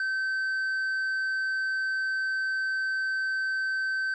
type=tone with tanh clipping; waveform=sine; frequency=1544 Hz; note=G6; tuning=27 cents flat; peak=-27 dBFS; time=0-4.14 s; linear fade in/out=2 ms; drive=4 dB; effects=none